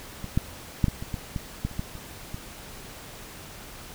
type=clicks; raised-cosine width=5 ms; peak=-21 / -9 / -7 / -13 / -22 / -17 / -17 / -14 / -28 / -16 / -27 / -21 dBFS; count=12; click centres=0.243 / 0.375 / 0.842 / 0.883 / 1.025 / 1.142 / 1.362 / 1.65 / 1.713 / 1.794 / 1.953 / 2.344 s; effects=pink hiss -43 dBFS RMS until 3.94 s